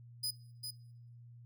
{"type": "tone with echo", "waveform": "sawtooth", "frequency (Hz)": 4986, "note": "D#8", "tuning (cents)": 3, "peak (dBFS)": -31, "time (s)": [0.23, 0.31], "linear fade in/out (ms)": 10, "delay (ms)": 400, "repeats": 1, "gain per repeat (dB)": -6, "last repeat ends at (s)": 0.71, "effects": ["noise-tail reverb RT60 0.9 s tail -24 dB re dry", "added 119 Hz sine -52 dBFS peak until 1.45 s"]}